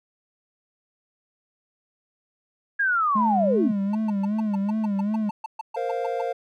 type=linear sweep; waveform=sine; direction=down; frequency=1661.2 to 185 Hz; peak=-19 dBFS; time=2.79-3.72 s; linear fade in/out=10 ms
type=tone with vibrato; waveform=triangle; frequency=207.7 Hz; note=G#3; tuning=in tune; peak=-20 dBFS; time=3.15-5.3 s; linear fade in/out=10 ms; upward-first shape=sine; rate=2.6 Hz; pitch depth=100 cents each way
type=tone bursts; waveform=triangle; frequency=888 Hz; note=A5; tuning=16 cents sharp; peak=-26 dBFS; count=16; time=3.93-6.216 s; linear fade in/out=5 ms; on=21 ms; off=130 ms
type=chord; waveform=triangle; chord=Bb suspended second; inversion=none; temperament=just; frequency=466.2 / 524.4 / 699.2 Hz; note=Bb4 / C5 / F5; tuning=0 / +4 / +2 cents; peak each=-27 dBFS; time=5.76-6.33 s; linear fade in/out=10 ms
effects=none